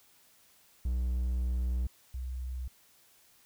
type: tone pair in turn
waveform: triangle / sine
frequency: 61.74 / 63.33 Hz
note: B1 / B1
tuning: 0 / +44 cents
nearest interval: unison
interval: 44 cents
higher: second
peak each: -26 / -34 dBFS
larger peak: first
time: 0.85-1.87 / 2.14-2.68 s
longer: first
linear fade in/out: 5 ms
effects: white hiss -63 dBFS RMS until 3.45 s